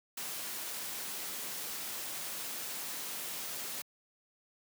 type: noise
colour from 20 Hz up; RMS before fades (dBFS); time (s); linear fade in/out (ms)
white; -40; 0.17-3.82; 5
effects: high-pass 150 Hz 12 dB/octave